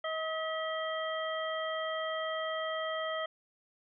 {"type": "harmonic tone with a mistuned harmonic", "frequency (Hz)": 636, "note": "D#5", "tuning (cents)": 38, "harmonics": [1, 2, 3, 5], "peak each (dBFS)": [-35, -38, -40, -42], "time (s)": [0.04, 3.26], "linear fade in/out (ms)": 5, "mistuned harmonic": 3, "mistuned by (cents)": 33, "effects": []}